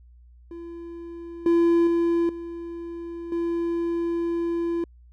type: tone with level steps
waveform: triangle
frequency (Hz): 338.9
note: E4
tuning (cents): +48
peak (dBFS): -33 / -14 / -17 / -30 / -21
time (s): 0.51-4.84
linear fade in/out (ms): 2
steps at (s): 1.46 / 1.87 / 2.29 / 3.32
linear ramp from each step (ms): 2
effects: added 60 Hz sine -48 dBFS peak until 5.12 s